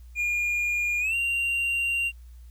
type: tone with pitch glide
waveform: triangle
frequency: 2423 to 2767 Hz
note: D#7 to F7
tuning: -47 to -17 cents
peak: -22 dBFS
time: 0.15-2.12 s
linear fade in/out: 50 ms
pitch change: +230 cents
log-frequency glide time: 1-1.15 s
effects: added 60 Hz sine -43 dBFS peak until 2.5 s + white hiss -65 dBFS RMS until 2.5 s